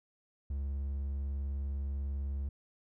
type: tone with vibrato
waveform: triangle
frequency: 69.3 Hz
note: C#2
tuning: in tune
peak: -31 dBFS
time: 0.5-2.49 s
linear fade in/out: 5 ms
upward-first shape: square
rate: 20 Hz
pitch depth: 45 cents each way
effects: none